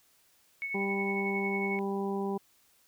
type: tone with tremolo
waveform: sine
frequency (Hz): 2209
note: C#7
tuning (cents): -7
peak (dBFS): -31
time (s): 0.62-1.79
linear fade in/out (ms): 0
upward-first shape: sine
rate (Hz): 11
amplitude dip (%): 45
type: harmonic tone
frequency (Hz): 197.3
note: G3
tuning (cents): +11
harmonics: 1 / 2 / 3 / 4 / 5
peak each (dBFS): -33 / -33 / -49 / -39 / -42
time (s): 0.74-2.38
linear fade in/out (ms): 10
effects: white hiss -66 dBFS RMS until 2.87 s

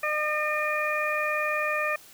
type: harmonic tone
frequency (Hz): 606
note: D#5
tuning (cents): -46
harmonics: 1 / 2 / 3 / 4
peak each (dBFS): -30 / -30 / -30 / -30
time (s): 0.03-1.96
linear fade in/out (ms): 5
effects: white hiss -51 dBFS RMS until 2.13 s

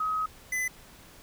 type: tone pair in turn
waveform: sine / square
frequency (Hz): 1268 / 2013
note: D#6 / B6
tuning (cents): +32 / +33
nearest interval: minor sixth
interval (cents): 801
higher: second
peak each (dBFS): -26 / -28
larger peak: first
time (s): 0-0.26 / 0.52-0.68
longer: first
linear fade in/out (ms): 5
effects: pink hiss -52 dBFS RMS until 1.22 s

